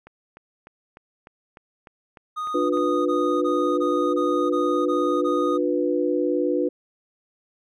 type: click train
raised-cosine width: 0.5 ms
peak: -29 dBFS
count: 10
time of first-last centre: 0.07-2.773 s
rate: 3.33 Hz
type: tone bursts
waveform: triangle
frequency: 1239 Hz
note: D#6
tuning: 8 cents flat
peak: -24 dBFS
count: 9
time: 2.36-5.58 s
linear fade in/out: 20 ms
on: 340 ms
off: 20 ms
type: chord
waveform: sine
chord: B diminished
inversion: first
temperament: just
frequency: 296.3 / 355.6 / 493.9 Hz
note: D4 / F4 / B4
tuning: +15 / +31 / 0 cents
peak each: -24 dBFS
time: 2.54-6.69 s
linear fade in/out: 10 ms
effects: none